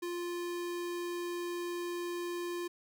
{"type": "tone", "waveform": "square", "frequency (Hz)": 349.2, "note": "F4", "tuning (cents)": 0, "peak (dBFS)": -36, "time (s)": [0.02, 2.68], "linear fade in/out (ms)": 10, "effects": []}